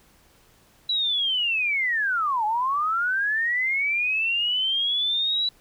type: linear two-way sweep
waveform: sine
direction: down then up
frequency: 3951 to 830.6 to 3951 Hz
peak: -21 dBFS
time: 0.89-5.49 s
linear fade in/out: 5 ms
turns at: 2.45 s
effects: pink hiss -58 dBFS RMS until 5.6 s